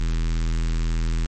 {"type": "tone with notch filter", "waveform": "square", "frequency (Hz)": 40.9, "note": "E1", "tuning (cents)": -13, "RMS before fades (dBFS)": -22, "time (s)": [0, 1.26], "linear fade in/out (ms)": 0, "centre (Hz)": 650, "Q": 0.53, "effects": ["MP3 32 kbps"]}